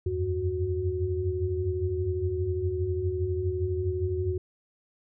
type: tone cluster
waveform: sine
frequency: 83.9 / 91.2 / 96.2 / 368.6 Hz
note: E2 / F#2 / G2 / F#4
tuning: +31 / -24 / -32 / -7 cents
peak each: -31 / -36 / -32 / -29 dBFS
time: 0.06-4.38 s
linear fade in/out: 5 ms
effects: none